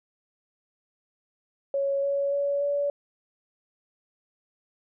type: tone with pitch steps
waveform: sine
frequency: 554.4 / 560.2 / 566 / 572 Hz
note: C#5 / C#5 / C#5 / D5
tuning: 0 / +18 / +36 / -46 cents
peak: -23 dBFS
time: 1.74-2.9 s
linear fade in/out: 2 ms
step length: 290 ms
effects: none